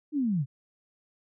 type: linear sweep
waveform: sine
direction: down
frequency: 311.1 to 121 Hz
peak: -24 dBFS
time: 0.12-0.46 s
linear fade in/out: 50 ms
effects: none